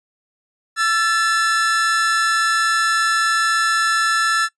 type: tone pair together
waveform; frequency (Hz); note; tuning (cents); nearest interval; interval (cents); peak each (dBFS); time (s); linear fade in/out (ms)
45% pulse; 1339.4 / 1741; E6 / A6; +27 / -19; perfect fourth; 454; -18; 0.76-4.49; 50
effects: noise-tail reverb RT60 0.1 s tail -19 dB re dry + resampled to 22050 Hz